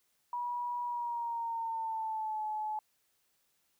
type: tone with pitch glide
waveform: sine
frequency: 968 to 857.4 Hz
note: B5 to A5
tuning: -35 to -45 cents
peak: -33 dBFS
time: 0.33-2.79 s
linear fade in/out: 2 ms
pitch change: -210 cents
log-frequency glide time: 0.84-2.44 s
effects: white hiss -75 dBFS RMS until 3.79 s